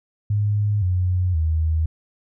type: tone with pitch steps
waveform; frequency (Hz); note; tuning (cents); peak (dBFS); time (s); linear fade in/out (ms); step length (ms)
sine; 103.83 / 90.91 / 79.6; G#2 / F#2 / D#2; 0 / -30 / +40; -17; 0.3-1.86; 5; 520
effects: none